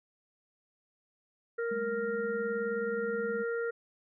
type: harmonic tone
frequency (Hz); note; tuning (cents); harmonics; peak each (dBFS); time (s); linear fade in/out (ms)
465.6; A#4; -2; 1 / 3 / 4; -31 / -38 / -45; 1.58-3.71; 10
type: tone with tremolo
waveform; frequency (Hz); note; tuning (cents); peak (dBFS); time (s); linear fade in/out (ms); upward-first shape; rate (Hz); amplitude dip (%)
sine; 209.4; G#3; +15; -35; 1.71-3.44; 5; sine; 19; 80
effects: none